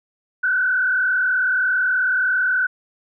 sine tone with frequency modulation, 1500 Hz, F#6, 23 cents sharp, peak -16 dBFS, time 0.43-2.67 s, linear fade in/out 10 ms, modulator 38.4 Hz, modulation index 1.2, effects none

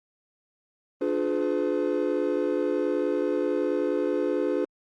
triangle chord, D diminished seventh, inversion none, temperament just, 293.7 / 352.4 / 422.9 / 507.5 Hz, D4 / F4 / Ab4 / Cb5, 0 / +16 / +31 / +47 cents, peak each -27 dBFS, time 1.01-4.65 s, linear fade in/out 5 ms, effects Opus 24 kbps

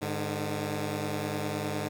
10% pulse tone pair together, 103.2 / 149.95 Hz, G#2 / D3, -10 / +36 cents, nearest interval tritone, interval 646 cents, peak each -25 dBFS, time 0.01-1.89 s, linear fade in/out 20 ms, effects none

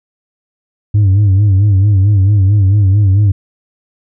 sine tone with vibrato, 99.6 Hz, G2, 28 cents sharp, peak -3 dBFS, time 0.94-3.32 s, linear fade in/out 10 ms, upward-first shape sine, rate 4.5 Hz, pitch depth 96 cents each way, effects tanh soft clip ceiling -5 dBFS

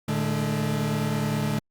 40% pulse tone cluster, 112 / 149.2 / 214.4 Hz, A2 / D3 / A3, +31 / +28 / -45 cents, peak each -31 / -26 / -27 dBFS, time 0.08-1.59 s, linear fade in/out 5 ms, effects Opus 48 kbps

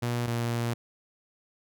sawtooth tone pair in turn, 120 / 117.94 Hz, B2 / A#2, -49 / +21 cents, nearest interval unison, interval 30 cents, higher first, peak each -23 dBFS, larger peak neither, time 0.02-0.27 / 0.27-0.74 s, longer second, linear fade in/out 10 ms, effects none

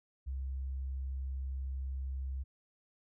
sine tone, 66.4 Hz, C2, 26 cents sharp, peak -35 dBFS, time 0.26-2.44 s, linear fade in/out 20 ms, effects none

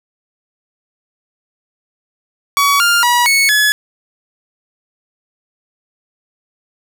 sawtooth tone with pitch steps, 1131 / 1402 / 966 / 2208 / 1701 Hz, C#6 / F6 / B5 / C#7 / G#6, +34 / +6 / -39 / -7 / +41 cents, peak -6 dBFS, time 2.57-3.72 s, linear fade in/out 0 ms, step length 230 ms, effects none

